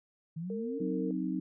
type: exponential sweep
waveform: sine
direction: up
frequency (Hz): 155.56 to 287.7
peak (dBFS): -35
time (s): 0.36-0.79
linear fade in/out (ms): 10
type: tone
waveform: sine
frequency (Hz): 457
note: A#4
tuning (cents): -34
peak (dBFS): -36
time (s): 0.5-1.11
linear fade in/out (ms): 2
type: chord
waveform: sine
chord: C diminished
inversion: second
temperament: equal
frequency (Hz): 185 / 261.6 / 311.1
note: Gb3 / C4 / Eb4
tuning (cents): 0 / 0 / 0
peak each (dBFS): -35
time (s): 0.8-1.4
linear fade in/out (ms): 5
effects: none